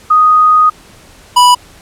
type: tone pair in turn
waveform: sine / square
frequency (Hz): 1244.5 / 984.3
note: D#6 / B5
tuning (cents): 0 / -6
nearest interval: major third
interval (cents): 406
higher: first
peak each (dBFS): -4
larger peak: neither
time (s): 0.1-0.7 / 1.36-1.55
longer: first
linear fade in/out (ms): 10
effects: pink hiss -40 dBFS RMS until 1.81 s + low-pass 11000 Hz 12 dB/octave